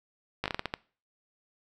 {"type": "slowing click train", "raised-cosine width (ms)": 0.3, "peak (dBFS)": -14, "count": 8, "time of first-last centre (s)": [0.44, 0.739], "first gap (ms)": 17, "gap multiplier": 1.3, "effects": ["noise-tail reverb RT60 0.4 s tail -22 dB re dry"]}